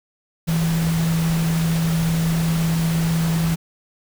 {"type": "tone in noise", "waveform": "sine", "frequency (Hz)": 164.2, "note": "E3", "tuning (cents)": -6, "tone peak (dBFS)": -17, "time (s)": [0.47, 3.56], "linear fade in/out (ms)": 20, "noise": "pink", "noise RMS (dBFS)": -29, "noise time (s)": [0.47, 3.56], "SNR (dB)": 9, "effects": []}